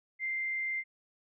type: tone with frequency modulation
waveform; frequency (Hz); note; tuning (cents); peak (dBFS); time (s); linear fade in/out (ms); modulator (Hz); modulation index
sine; 2091; C7; -2; -31; 0.19-0.84; 50; 65; 0.26
effects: none